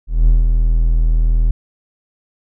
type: tone with ADSR envelope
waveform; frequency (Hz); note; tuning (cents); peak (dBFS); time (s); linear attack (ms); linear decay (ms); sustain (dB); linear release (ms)
triangle; 40.6; E1; -26; -4; 0.07-1.51; 200; 170; -4; 4
effects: none